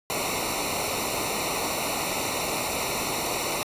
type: noise with comb filter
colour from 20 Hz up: pink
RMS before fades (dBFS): -28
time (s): 0.1-3.63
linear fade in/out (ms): 0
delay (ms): 0.61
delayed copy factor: -0.9
effects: resampled to 32000 Hz